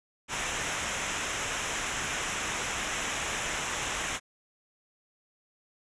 pink noise with comb filter, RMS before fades -32 dBFS, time 0.28-4.2 s, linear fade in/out 50 ms, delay 0.22 ms, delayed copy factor -0.7, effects resampled to 22050 Hz

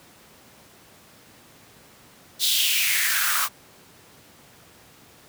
white noise with high-pass filter sweep, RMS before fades -22 dBFS, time 2.39-3.49 s, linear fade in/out 50 ms, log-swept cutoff 3900 to 1100 Hz, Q 4.5, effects pink hiss -51 dBFS RMS until 5.28 s + high-pass 100 Hz 12 dB/octave

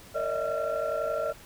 sine tone cluster, 461.6 / 573 / 623 / 655 / 1367 Hz, A#4 / D5 / D#5 / E5 / F6, -17 / -43 / +2 / -11 / -37 cents, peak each -35 / -31 / -30 / -35 / -34 dBFS, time 0.14-1.33 s, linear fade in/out 20 ms, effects tanh soft clip ceiling -20 dBFS + pink hiss -50 dBFS RMS until 1.45 s

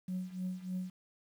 sine tone with tremolo, 184 Hz, F#3, 9 cents flat, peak -31 dBFS, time 0.08-0.9 s, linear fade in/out 5 ms, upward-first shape triangle, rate 3.3 Hz, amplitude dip 90%, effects tanh soft clip ceiling -31 dBFS + 10-bit

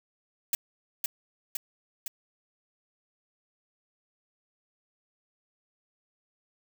blue noise with echo, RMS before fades -26 dBFS, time 0.53-0.55 s, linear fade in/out 2 ms, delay 510 ms, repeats 3, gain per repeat -3 dB, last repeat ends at 2.08 s, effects none

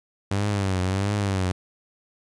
sawtooth tone with vibrato, 97.4 Hz, G2, 11 cents flat, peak -18 dBFS, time 0.31-1.52 s, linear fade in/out 5 ms, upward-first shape triangle, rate 1.5 Hz, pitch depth 120 cents each way, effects resampled to 22050 Hz + 10-bit

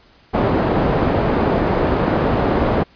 white low-pass noise, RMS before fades -17 dBFS, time 0.33-2.84 s, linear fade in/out 20 ms, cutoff 620 Hz, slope 12 dB/octave, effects pink hiss -51 dBFS RMS until 2.95 s + resampled to 11025 Hz

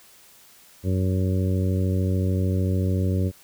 harmonic tone, 93.5 Hz, F#2, 19 cents sharp, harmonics 1 / 2 / 3 / 4 / 5 / 6, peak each -21 / -27 / -31 / -33 / -35 / -37 dBFS, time 0.83-3.32 s, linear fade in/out 50 ms, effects white hiss -52 dBFS RMS until 3.43 s

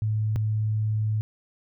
sine tone pair in turn, 107.9 / 107.9 Hz, A2 / A2, -33 / -33 cents, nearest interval unison, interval 0 cents, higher neither, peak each -22 dBFS, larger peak neither, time 0.02-0.36 / 0.36-1.21 s, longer second, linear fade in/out 0 ms, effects none

